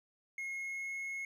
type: tone with pitch glide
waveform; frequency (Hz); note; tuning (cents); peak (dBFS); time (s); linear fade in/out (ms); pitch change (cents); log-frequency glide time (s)
triangle; 2159 to 2172; C#7 to C#7; -46 to -36; -36; 0.38-1.25; 2; +10; 0.51-0.93
effects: none